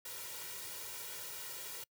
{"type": "noise with comb filter", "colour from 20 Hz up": "white", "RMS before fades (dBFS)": -45, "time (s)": [0.05, 1.84], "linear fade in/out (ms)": 5, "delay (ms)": 2.1, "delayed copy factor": 0.95, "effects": ["noise-tail reverb RT60 0.1 s tail -26 dB re dry", "high-pass 100 Hz 12 dB/octave"]}